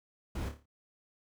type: noise with echo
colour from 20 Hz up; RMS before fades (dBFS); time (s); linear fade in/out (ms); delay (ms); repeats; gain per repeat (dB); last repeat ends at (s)
brown; -36; 0.35-0.49; 5; 28; 6; -6; 0.658
effects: none